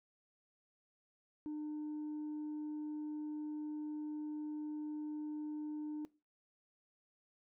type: tone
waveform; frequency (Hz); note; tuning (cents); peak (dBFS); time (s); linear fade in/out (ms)
sine; 302; D4; +48; -37; 1.46-6.05; 0
effects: noise-tail reverb RT60 0.3 s tail -22 dB re dry + tanh soft clip ceiling -38 dBFS